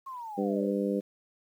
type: linear sweep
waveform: sine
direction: down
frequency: 1091 to 474.2 Hz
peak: -37 dBFS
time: 0.06-0.72 s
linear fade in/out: 10 ms
type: harmonic tone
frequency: 100 Hz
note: G2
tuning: 35 cents sharp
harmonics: 2 / 3 / 4 / 5 / 6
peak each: -30 / -33 / -33 / -32 / -42 dBFS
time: 0.37-1.01 s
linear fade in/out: 20 ms
effects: 10-bit